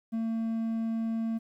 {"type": "tone", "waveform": "triangle", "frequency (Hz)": 225.8, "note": "A3", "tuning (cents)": 45, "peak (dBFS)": -26, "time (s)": [0.12, 1.39], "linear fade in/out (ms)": 20, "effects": ["11-bit"]}